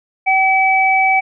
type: tone pair together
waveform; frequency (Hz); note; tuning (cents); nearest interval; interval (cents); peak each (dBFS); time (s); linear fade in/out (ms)
sine; 765 / 2292; G5 / D7; -42 / -43; octave + perfect fifth; 1899; -13; 0.26-1.21; 20
effects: none